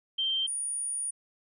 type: tone pair in turn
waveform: sine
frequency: 3142 / 9519 Hz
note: G7 / D9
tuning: +3 / +22 cents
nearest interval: octave + perfect fifth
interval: 1919 cents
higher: second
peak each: -26 / -30 dBFS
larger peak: first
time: 0.18-0.47 / 0.47-1.11 s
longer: second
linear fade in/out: 10 ms
effects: none